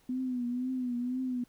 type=tone with vibrato; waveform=sine; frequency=250 Hz; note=B3; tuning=21 cents sharp; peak=-30 dBFS; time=0.09-1.44 s; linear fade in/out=5 ms; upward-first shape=triangle; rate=2 Hz; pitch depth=76 cents each way; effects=pink hiss -66 dBFS RMS until 1.48 s